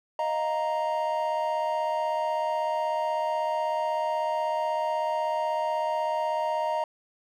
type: chord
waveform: triangle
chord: Eb suspended second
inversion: none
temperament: equal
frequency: 622.3 / 698.5 / 932.3 Hz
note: Eb5 / F5 / Bb5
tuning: 0 / 0 / 0 cents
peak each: -27 / -32 / -26 dBFS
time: 0.19-6.84 s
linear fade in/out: 2 ms
effects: none